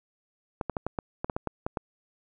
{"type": "clicks", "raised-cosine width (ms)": 1, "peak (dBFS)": -15, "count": 11, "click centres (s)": [0.612, 0.697, 0.768, 0.866, 0.988, 1.245, 1.298, 1.365, 1.473, 1.665, 1.772], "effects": []}